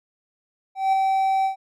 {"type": "tone with ADSR envelope", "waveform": "triangle", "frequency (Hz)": 771, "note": "G5", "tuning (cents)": -29, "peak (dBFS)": -13, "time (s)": [0.75, 1.56], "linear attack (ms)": 180, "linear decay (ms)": 3, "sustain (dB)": -3, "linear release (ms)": 110, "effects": []}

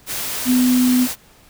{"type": "tone in noise", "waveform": "sine", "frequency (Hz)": 250.9, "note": "B3", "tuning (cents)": 28, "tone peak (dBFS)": -12, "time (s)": [0.45, 1.08], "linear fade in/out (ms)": 50, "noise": "white", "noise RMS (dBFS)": -25, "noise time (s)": [0.06, 1.16], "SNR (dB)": 10, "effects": ["pink hiss -50 dBFS RMS until 1.49 s"]}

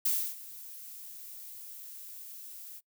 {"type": "noise with ADSR envelope", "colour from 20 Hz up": "violet", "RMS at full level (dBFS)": -27, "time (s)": [0.05, 2.81], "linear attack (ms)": 8, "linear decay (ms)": 290, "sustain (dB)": -19, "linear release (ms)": 35, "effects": ["noise-tail reverb RT60 0.1 s tail -23 dB re dry"]}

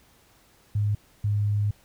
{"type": "tone pair in turn", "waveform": "sine", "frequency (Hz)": [103.83, 103.44], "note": ["G#2", "G#2"], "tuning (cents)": [0, -6], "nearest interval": "unison", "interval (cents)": 6, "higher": "first", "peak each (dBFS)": -21, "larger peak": "neither", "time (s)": [[0.75, 0.95], [1.24, 1.71]], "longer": "second", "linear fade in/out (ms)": 5, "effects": ["pink hiss -59 dBFS RMS until 1.84 s"]}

